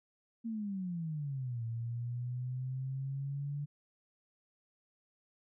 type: exponential two-way sweep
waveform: sine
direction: down then up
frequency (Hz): 233.1 to 114.1 to 145.6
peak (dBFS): -35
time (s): 0.44-3.66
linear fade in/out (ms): 20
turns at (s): 1.64
effects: none